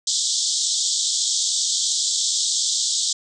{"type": "band-pass noise", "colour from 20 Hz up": "white", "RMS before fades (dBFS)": -22, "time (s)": [0.07, 3.13], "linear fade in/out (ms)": 5, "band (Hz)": [3300, 8100], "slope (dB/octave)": 96, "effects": []}